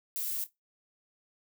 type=noise with echo; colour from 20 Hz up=violet; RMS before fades=-34 dBFS; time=0.16-0.44 s; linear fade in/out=0 ms; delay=26 ms; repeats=2; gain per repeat=-15 dB; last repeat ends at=0.492 s; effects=noise-tail reverb RT60 0.2 s tail -22 dB re dry